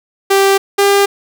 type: tone pair in turn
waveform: sawtooth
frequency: 392 / 400.2 Hz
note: G4 / G4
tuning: 0 / +36 cents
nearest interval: unison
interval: 36 cents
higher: second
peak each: -4 dBFS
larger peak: neither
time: 0.3-0.58 / 0.78-1.06 s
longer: neither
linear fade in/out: 10 ms
effects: none